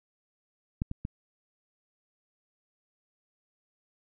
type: clicks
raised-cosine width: 5 ms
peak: -16 / -22 / -21 dBFS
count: 3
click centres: 0.819 / 0.914 / 1.051 s
effects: none